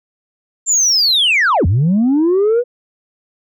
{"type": "linear two-way sweep", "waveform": "sine", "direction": "down then up", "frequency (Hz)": [7370, 77.78, 498.2], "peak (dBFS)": -8, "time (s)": [0.66, 2.64], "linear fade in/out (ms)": 50, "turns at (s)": 1.66, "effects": ["tanh soft clip ceiling -8 dBFS"]}